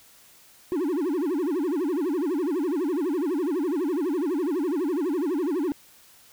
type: tone with vibrato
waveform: triangle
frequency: 322.5 Hz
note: E4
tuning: 38 cents flat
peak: -21 dBFS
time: 0.72-5.72 s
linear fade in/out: 0 ms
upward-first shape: sine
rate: 12 Hz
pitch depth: 280 cents each way
effects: white hiss -54 dBFS RMS until 6.32 s